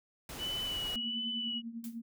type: noise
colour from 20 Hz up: pink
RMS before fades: -44 dBFS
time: 0.29-0.96 s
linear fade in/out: 2 ms
type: tone with vibrato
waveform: sine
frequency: 2960 Hz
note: F#7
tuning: in tune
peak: -34 dBFS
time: 0.38-1.62 s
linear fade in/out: 50 ms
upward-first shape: sine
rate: 1.4 Hz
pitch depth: 27 cents each way
type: tone with tremolo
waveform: sine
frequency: 230.8 Hz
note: A#3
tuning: 17 cents flat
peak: -36 dBFS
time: 0.95-2.02 s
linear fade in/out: 10 ms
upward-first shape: triangle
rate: 10 Hz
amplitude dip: 80%
type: noise with exponential decay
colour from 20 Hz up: blue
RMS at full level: -44 dBFS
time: 1.84-2.01 s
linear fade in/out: 2 ms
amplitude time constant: 35 ms
effects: none